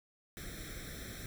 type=noise with comb filter; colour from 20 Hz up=pink; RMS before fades=-45 dBFS; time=0.37-1.26 s; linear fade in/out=0 ms; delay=0.53 ms; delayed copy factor=+1; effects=none